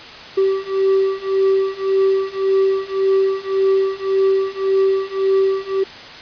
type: beating tone pair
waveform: triangle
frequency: 385.6 / 387.4 Hz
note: G4 / G4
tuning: -28 / -20 cents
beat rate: 1.8 Hz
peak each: -16 / -15 dBFS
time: 0.37-5.84 s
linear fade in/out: 10 ms
effects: white hiss -35 dBFS RMS until 6.21 s + resampled to 11025 Hz

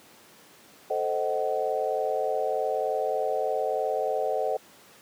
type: chord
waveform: sine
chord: A diminished seventh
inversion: none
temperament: equal with one note detuned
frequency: 440 / 523.3 / 622.3 / 752.9 Hz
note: A4 / C5 / Eb5 / Gb5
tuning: 0 / 0 / 0 / +30 cents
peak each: -30 dBFS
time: 0.9-4.57 s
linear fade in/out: 5 ms
effects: pink hiss -53 dBFS RMS until 5.01 s + high-pass 200 Hz 12 dB/octave

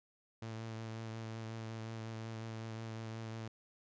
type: tone with vibrato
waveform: sawtooth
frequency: 112.1 Hz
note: A2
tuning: 33 cents sharp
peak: -38 dBFS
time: 0.42-3.48 s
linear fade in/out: 5 ms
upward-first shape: sine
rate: 5.5 Hz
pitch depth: 18 cents each way
effects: resampled to 16000 Hz

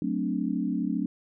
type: chord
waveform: sine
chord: D dominant seventh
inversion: first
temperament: equal with one note detuned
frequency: 185 / 220 / 260.9 / 293.7 Hz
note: F#3 / A3 / C4 / D4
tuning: 0 / 0 / -5 / 0 cents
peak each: -31 dBFS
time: 0.02-1.06 s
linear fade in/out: 2 ms
effects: none

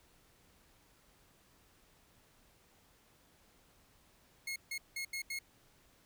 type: tone bursts at uneven times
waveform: sawtooth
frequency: 2163 Hz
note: C#7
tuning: 43 cents flat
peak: -34 dBFS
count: 5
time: 4.47-4.56 / 4.71-4.78 / 4.96-5.05 / 5.13-5.22 / 5.3-5.39 s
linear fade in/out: 5 ms
effects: pink hiss -67 dBFS RMS until 6.05 s

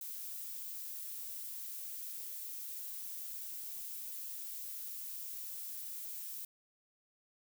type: noise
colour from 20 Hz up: violet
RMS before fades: -44 dBFS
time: 0.01-6.45 s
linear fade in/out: 2 ms
effects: none

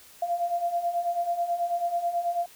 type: beating tone pair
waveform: sine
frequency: 686 / 695.2 Hz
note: F5 / F5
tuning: -31 / -8 cents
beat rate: 9.2 Hz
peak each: -31 / -26 dBFS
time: 0.22-2.46 s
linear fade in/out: 5 ms
effects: white hiss -52 dBFS RMS until 2.55 s

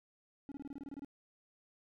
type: tone bursts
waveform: triangle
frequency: 280 Hz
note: C#4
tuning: 18 cents sharp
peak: -40 dBFS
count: 11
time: 0.49-1.047 s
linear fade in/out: 0 ms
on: 27 ms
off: 26 ms
effects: none

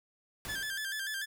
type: noise with exponential decay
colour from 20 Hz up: pink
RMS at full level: -40 dBFS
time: 0.45-0.96 s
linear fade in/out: 0 ms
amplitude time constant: 110 ms
type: tone with vibrato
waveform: sawtooth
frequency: 1656 Hz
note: G#6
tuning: 5 cents flat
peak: -31 dBFS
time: 0.48-1.26 s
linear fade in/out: 20 ms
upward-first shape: square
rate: 6.8 Hz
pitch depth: 75 cents each way
effects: none

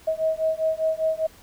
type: beating tone pair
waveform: sine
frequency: 635 / 640 Hz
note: D#5 / D#5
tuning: +35 / +49 cents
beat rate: 5 Hz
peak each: -24 dBFS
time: 0.07-1.27 s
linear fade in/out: 10 ms
effects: pink hiss -51 dBFS RMS until 1.42 s

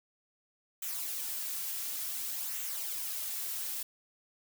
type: noise with flanger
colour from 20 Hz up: blue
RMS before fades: -37 dBFS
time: 0.82-3.83 s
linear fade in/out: 5 ms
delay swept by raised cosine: 0.2 to 3.4 ms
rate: 0.56 Hz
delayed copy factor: -0.5
effects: none

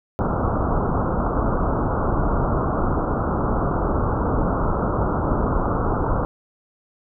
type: low-pass noise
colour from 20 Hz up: pink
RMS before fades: -21 dBFS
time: 0.19-6.25 s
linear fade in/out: 0 ms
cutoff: 1400 Hz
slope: 96 dB/octave
effects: none

